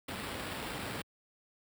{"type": "noise with sample-and-hold", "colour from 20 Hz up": "pink", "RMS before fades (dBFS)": -39, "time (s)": [0.08, 1.02], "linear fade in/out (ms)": 5, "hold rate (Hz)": 6300, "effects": ["high-pass 80 Hz 12 dB/octave"]}